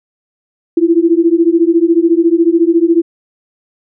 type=beating tone pair; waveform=sine; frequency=328.6 / 342.6 Hz; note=E4 / F4; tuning=-5 / -33 cents; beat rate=14 Hz; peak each=-10 dBFS; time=0.77-3.02 s; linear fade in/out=5 ms; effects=none